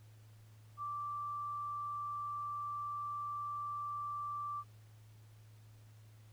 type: tone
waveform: sine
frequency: 1170 Hz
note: D6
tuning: 7 cents flat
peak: -38 dBFS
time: 0.77-4.64 s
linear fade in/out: 50 ms
effects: added 108 Hz sine -56 dBFS peak until 6.32 s + pink hiss -69 dBFS RMS until 6.32 s